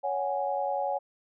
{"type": "chord", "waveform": "sine", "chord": "C# suspended fourth", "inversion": "none", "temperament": "equal with one note detuned", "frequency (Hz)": [558.9, 740, 830.6], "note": ["C#5", "F#5", "G#5"], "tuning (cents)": [14, 0, 0], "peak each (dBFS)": [-31, -32, -31], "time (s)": [0.03, 0.99], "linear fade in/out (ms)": 20, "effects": []}